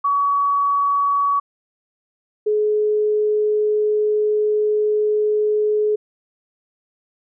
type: tone pair in turn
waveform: sine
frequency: 1131 / 423.6 Hz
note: C#6 / G#4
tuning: +34 / +34 cents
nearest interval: octave + perfect fourth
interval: 1700 cents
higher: first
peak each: -15 / -15 dBFS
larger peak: neither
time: 0.04-1.4 / 2.46-5.96 s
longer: second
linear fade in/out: 10 ms
effects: none